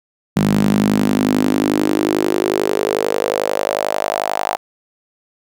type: tone with high-pass filter sweep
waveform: sawtooth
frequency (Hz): 51.2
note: G#1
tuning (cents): -24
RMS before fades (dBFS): -17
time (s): 0.36-4.57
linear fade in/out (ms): 10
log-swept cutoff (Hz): 180 to 760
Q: 4.4
effects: none